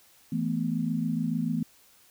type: chord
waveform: sine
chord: E suspended fourth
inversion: none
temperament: equal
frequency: 164.81 / 220 / 246.9 Hz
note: E3 / A3 / B3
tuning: 0 / 0 / 0 cents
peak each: -30 dBFS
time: 0.32-1.63 s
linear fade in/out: 5 ms
effects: white hiss -59 dBFS RMS until 2.1 s